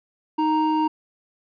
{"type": "tone pair together", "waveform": "triangle", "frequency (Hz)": [311.7, 932.3], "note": ["D#4", "A#5"], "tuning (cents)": [3, 0], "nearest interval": "octave + perfect fifth", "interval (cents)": 1897, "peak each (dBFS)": -19, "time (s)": [0.38, 0.88], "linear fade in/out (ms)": 10, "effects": ["resampled to 11025 Hz"]}